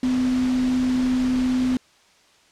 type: tone in noise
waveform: sine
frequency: 254 Hz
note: B3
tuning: 49 cents sharp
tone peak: -18 dBFS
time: 0.03-1.77 s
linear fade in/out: 2 ms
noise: pink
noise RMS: -34 dBFS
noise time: 0.03-1.77 s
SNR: +13 dB
effects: white hiss -56 dBFS RMS until 2.51 s + low-pass 6000 Hz 12 dB/octave